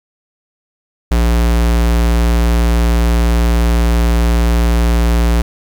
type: tone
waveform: square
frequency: 58.27 Hz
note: A#1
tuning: in tune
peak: -10 dBFS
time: 1.11-5.42 s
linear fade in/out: 5 ms
effects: 8-bit